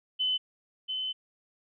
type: tone pair in turn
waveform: sine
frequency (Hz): 3028 / 3043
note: F#7 / F#7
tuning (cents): +39 / +48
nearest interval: unison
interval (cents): 9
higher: second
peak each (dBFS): -25 / -30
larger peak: first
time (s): 0.19-0.38 / 0.88-1.13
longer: second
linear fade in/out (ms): 20
effects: none